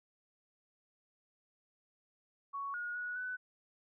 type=tone with pitch steps; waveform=sine; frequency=1115 / 1441 / 1463 / 1498 Hz; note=C#6 / F#6 / F#6 / F#6; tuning=+10 / -46 / -20 / +21 cents; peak=-37 dBFS; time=2.53-3.37 s; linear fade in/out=20 ms; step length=210 ms; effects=none